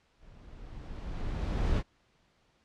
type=noise with level ramp; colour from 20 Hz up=brown; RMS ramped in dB=-54 to -25 dBFS; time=0.19-1.83 s; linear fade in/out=50 ms; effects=pink hiss -69 dBFS RMS until 2.64 s + low-pass 5000 Hz 12 dB/octave